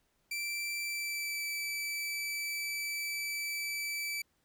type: tone with pitch glide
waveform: sawtooth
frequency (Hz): 2342 to 2314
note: D7 to D7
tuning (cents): -5 to -26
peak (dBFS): -31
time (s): 0.31-4.22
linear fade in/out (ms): 5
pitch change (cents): -21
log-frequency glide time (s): 0.79-1.45
effects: pink hiss -75 dBFS RMS until 4.44 s